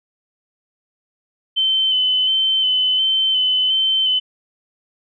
sine tone with vibrato, 3059 Hz, G7, 43 cents flat, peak -14 dBFS, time 1.56-4.2 s, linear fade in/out 20 ms, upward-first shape square, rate 1.4 Hz, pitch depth 17 cents each way, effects none

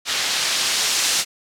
blue noise with low-pass filter sweep, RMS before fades -21 dBFS, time 0.05-1.25 s, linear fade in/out 50 ms, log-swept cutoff 3900 to 6000 Hz, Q 0.86, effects none

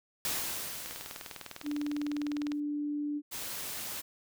white noise with exponential decay, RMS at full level -32 dBFS, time 0.25-2.6 s, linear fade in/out 1 ms, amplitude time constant 510 ms
click train, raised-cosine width 0.2 ms, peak -23 dBFS, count 34, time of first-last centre 0.86-2.518 s, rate 19.9 Hz
sine tone, 293.7 Hz, D4, in tune, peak -31 dBFS, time 1.63-3.22 s, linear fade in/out 50 ms
white noise, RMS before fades -39 dBFS, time 3.31-4.02 s, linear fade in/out 20 ms
effects none

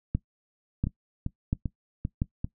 two click trains, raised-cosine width 5 ms, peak -13 / -17 dBFS, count 4 / 5, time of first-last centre 0.15-2.219 / 0.87-2.445 s, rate 1.45 / 2.54 Hz, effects noise-tail reverb RT60 0.1 s tail -19 dB re dry

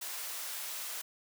white high-pass noise, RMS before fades -40 dBFS, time 0.01-1.02 s, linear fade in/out 10 ms, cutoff 640 Hz, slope 12 dB/octave, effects none

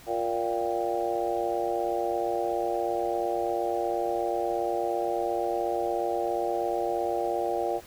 harmonic tone with a mistuned harmonic, 117.1 Hz, A#2, 8 cents sharp, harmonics 3 / 4 / 5 / 6 / 7, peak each -32 / -32 / -32 / -32 / -32 dBFS, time 0.06-7.81 s, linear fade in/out 50 ms, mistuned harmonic 7, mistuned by -62 cents, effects pink hiss -50 dBFS RMS until 7.86 s

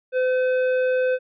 triangle tone with hard clipping, 510 Hz, C5, 44 cents flat, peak -20 dBFS, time 0.12-1.19 s, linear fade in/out 50 ms, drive 13 dB, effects resampled to 8000 Hz

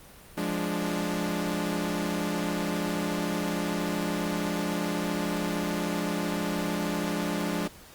sawtooth chord, D diminished, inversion first, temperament equal, 174.61 / 207.7 / 293.7 Hz, F3 / Ab3 / D4, 0 / 0 / 0 cents, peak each -28 dBFS, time 0.37-7.68 s, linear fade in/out 10 ms, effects pink hiss -50 dBFS RMS until 7.94 s + Opus 32 kbps

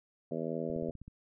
harmonic tone, 81.8 Hz, E2, 13 cents flat, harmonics 2 / 3 / 4 / 5 / 6 / 7 / 8, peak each -41 / -39 / -43 / -40 / -40 / -41 / -44 dBFS, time 0.31-0.91 s, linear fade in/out 5 ms
click train, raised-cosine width 5 ms, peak -35 dBFS, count 7, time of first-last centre 0.7-1.08 s, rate 15.8 Hz
effects none

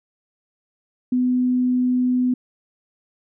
sine tone, 250.7 Hz, B3, 26 cents sharp, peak -16 dBFS, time 1.12-2.34 s, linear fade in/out 5 ms, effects none

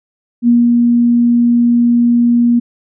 sine tone with ADSR envelope, 238.2 Hz, A#3, 38 cents sharp, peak -5 dBFS, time 0.42-2.6 s, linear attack 59 ms, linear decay 200 ms, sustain -2 dB, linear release 15 ms, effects none

